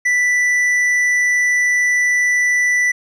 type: tone with tanh clipping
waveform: triangle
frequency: 1975.5 Hz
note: B6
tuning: in tune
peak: -14 dBFS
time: 0.05-2.92 s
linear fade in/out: 10 ms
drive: 11 dB
effects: none